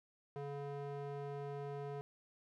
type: tone with band-pass filter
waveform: square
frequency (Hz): 141.9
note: C#3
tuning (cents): +41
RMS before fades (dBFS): -44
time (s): 0.36-2.01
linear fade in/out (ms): 0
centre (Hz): 500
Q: 1.1
effects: none